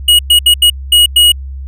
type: tone bursts at uneven times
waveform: square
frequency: 2900 Hz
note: F#7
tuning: 35 cents flat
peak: -4 dBFS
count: 6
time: 0.08-0.19 / 0.3-0.39 / 0.46-0.54 / 0.62-0.7 / 0.92-1.06 / 1.16-1.32 s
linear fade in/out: 5 ms
effects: added 67 Hz sine -21 dBFS peak until 1.67 s